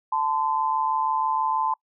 sine tone pair together, 880 / 1026.2 Hz, A5 / C6, 0 / -34 cents, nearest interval minor third, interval 266 cents, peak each -24 dBFS, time 0.12-1.74 s, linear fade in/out 5 ms, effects noise-tail reverb RT60 0.1 s tail -25 dB re dry

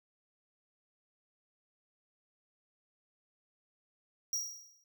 square tone with exponential decay, 5690 Hz, F8, 31 cents sharp, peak -30 dBFS, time 4.33-4.84 s, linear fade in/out 2 ms, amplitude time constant 110 ms, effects none

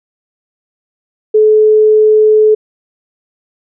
sine tone, 430 Hz, A4, 40 cents flat, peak -4 dBFS, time 1.34-2.55 s, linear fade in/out 10 ms, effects none

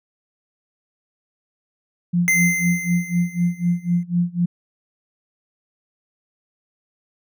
sine tone with tremolo, 174.61 Hz, F3, in tune, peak -14 dBFS, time 2.13-4.46 s, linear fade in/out 10 ms, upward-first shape sine, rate 4 Hz, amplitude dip 95%
square tone with exponential decay, 2076 Hz, C7, 14 cents flat, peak -14 dBFS, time 2.28-4.03 s, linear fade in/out 0 ms, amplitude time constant 380 ms
effects none

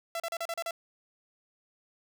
sawtooth tone bursts, 671 Hz, E5, 31 cents sharp, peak -28 dBFS, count 7, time 0.15-0.709 s, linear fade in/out 2 ms, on 49 ms, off 36 ms, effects none

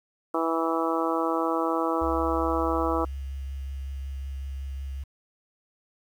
harmonic tone, 163.9 Hz, E3, 10 cents flat, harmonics 2 / 3 / 4 / 5 / 6 / 7 / 8, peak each -28 / -30 / -32 / -33 / -33 / -31 / -33 dBFS, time 0.34-3.05 s, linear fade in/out 5 ms
sine tone with vibrato, 68 Hz, C#2, 33 cents flat, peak -31 dBFS, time 2.01-5.04 s, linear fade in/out 10 ms, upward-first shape triangle, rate 5.4 Hz, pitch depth 21 cents each way
effects 9-bit

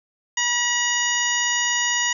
harmonic tone with a mistuned harmonic, 966 Hz, B5, 39 cents flat, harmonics 1 / 2 / 3 / 4 / 5 / 6 / 7, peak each -29 / -23 / -26 / -33 / -36 / -30 / -25 dBFS, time 0.37-2.13 s, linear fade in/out 5 ms, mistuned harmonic 4, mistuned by -75 cents, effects none

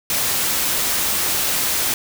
white noise, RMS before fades -20 dBFS, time 0.1-1.94 s, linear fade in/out 2 ms, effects none

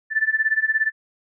sine tone with tremolo, 1760 Hz, A6, in tune, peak -14 dBFS, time 0.1-0.92 s, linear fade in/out 50 ms, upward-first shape sine, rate 17 Hz, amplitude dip 90%, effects none

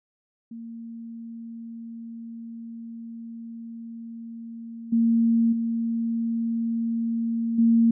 sine tone with level steps, 229.9 Hz, A#3, 24 cents flat, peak -35 / -17 / -23 / -15 dBFS, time 0.51-7.91 s, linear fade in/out 5 ms, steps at 4.92 / 5.52 / 7.58 s, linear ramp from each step 10 ms, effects none

